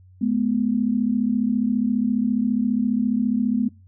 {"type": "tone pair together", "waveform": "sine", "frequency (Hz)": [213, 247.7], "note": ["G#3", "B3"], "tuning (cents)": [44, 5], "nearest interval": "minor third", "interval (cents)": 261, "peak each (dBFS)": -21, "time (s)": [0.21, 3.69], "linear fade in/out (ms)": 10, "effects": ["noise-tail reverb RT60 0.3 s tail -24 dB re dry", "added 92 Hz sine -47 dBFS peak until 3.87 s"]}